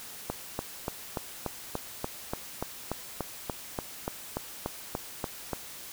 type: click train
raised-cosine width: 1 ms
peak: -16 dBFS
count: 19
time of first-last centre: 0.3-5.533 s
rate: 3.44 Hz
effects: white hiss -44 dBFS RMS until 5.92 s